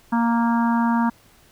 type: harmonic tone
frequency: 233.1 Hz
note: A#3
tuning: in tune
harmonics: 1 / 3 / 4 / 5 / 6 / 7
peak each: -18 / -32 / -23 / -31 / -33 / -34 dBFS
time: 0.12-1.1 s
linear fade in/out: 10 ms
effects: pink hiss -54 dBFS RMS until 1.51 s